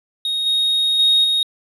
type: tone with level steps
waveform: triangle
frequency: 3738 Hz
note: A#7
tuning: 4 cents sharp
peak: -17 / -13 / -9 / -13 dBFS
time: 0.25-1.43 s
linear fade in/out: 2 ms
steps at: 0.46 / 0.99 / 1.24 s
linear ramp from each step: 5 ms
effects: tanh soft clip ceiling -6 dBFS + resampled to 32000 Hz